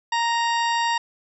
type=harmonic tone; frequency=932.3 Hz; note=A#5; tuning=in tune; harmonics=1 / 2 / 3 / 4 / 5 / 6 / 8; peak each=-21 / -27 / -31 / -33 / -35 / -37 / -39 dBFS; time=0.12-0.98 s; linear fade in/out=5 ms; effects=none